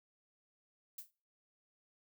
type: noise with exponential decay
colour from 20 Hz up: violet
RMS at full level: -41 dBFS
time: 0.98-1.11 s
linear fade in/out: 5 ms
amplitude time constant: 27 ms
effects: noise-tail reverb RT60 0.4 s tail -24 dB re dry